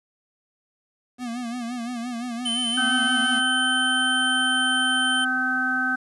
square tone with vibrato, 239.9 Hz, A#3, 50 cents sharp, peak -29 dBFS, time 1.18-3.42 s, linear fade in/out 50 ms, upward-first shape sine, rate 5.8 Hz, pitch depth 79 cents each way
square tone with pitch glide, 3067 to 3088 Hz, G7 to G7, -38 to -27 cents, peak -24 dBFS, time 2.45-5.25 s, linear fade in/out 10 ms, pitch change +11 cents, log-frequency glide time 3.3-4.13 s
harmonic tone, 256.4 Hz, C4, 35 cents flat, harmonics 1 / 3 / 5 / 6, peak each -29 / -32 / -31 / -22 dBFS, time 2.77-5.96 s, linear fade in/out 10 ms
effects resampled to 24000 Hz + 9-bit

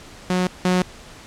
sawtooth tone pair in turn, 182.2 / 182.2 Hz, F#3 / F#3, -26 / -26 cents, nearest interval unison, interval 0 cents, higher neither, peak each -14 / -12 dBFS, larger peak second, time 0.3-0.47 / 0.65-0.82 s, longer neither, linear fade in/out 2 ms, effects pink hiss -42 dBFS RMS until 1.26 s + low-pass 8000 Hz 12 dB/octave

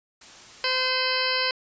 white noise, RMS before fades -46 dBFS, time 0.21-0.89 s, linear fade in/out 5 ms
harmonic tone, 514 Hz, C5, 31 cents flat, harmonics 1 / 2 / 3 / 4 / 5 / 6 / 8 / 9 / 10, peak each -31 / -31 / -31 / -31 / -31 / -31 / -31 / -31 / -31 dBFS, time 0.64-1.51 s, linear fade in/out 2 ms
effects resampled to 16000 Hz

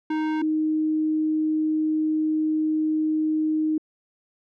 square / sine tone pair in turn, 311.1 / 311.1 Hz, D#4 / D#4, 0 / 0 cents, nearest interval unison, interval 0 cents, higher neither, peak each -23 / -20 dBFS, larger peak second, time 0.1-0.42 / 0.42-3.78 s, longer second, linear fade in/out 5 ms, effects low-pass 2000 Hz 12 dB/octave

